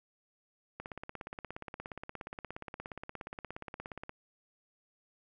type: click train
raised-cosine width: 0.5 ms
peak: -26 dBFS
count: 57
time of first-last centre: 0.8-4.094 s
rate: 17 Hz
effects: none